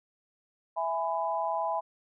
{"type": "chord", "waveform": "sine", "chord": "E major", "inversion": "none", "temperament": "equal with one note detuned", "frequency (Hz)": [659.3, 830.6, 999.2], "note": ["E5", "G#5", "B5"], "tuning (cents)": [0, 0, 20], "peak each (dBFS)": -32, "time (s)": [0.76, 1.81], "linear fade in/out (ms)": 20, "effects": []}